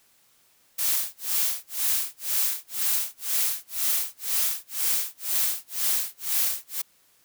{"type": "noise with tremolo", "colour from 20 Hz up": "blue", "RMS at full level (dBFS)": -23, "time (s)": [0.78, 6.82], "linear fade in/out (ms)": 10, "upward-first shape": "sine", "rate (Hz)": 2, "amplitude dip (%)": 100, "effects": ["white hiss -62 dBFS RMS until 7.24 s"]}